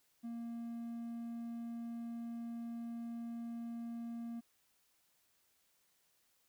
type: tone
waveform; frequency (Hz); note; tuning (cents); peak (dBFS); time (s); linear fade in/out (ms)
triangle; 233.1; A#3; 0; -39; 0.23-4.41; 20
effects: white hiss -75 dBFS RMS until 6.48 s